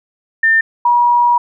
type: tone pair in turn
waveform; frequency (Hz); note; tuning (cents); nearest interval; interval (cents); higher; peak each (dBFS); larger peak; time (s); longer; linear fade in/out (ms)
sine; 1800 / 961; A6 / B5; +39 / -48; major seventh; 1087; first; -8; neither; 0.43-0.61 / 0.85-1.38; second; 5
effects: none